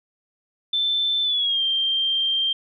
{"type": "tone with pitch glide", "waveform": "sine", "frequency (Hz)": [3537, 3169], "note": ["A7", "G7"], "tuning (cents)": [8, 18], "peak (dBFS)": -19, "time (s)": [0.73, 2.53], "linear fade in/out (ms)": 5, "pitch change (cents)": -190, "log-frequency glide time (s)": [1.23, 1.62], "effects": []}